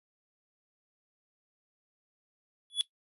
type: tone with exponential growth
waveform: square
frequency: 3403 Hz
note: G#7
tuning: 41 cents sharp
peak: -22 dBFS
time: 2.7-2.81 s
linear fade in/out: 0 ms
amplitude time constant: 22 ms
effects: noise-tail reverb RT60 0.1 s tail -17 dB re dry + resampled to 32000 Hz